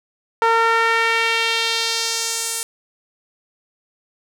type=tone with band-pass filter sweep; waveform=sawtooth; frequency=456.1 Hz; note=A#4; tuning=38 cents flat; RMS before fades=-19 dBFS; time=0.42-2.63 s; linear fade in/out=0 ms; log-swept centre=1100 to 9300 Hz; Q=1.6; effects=none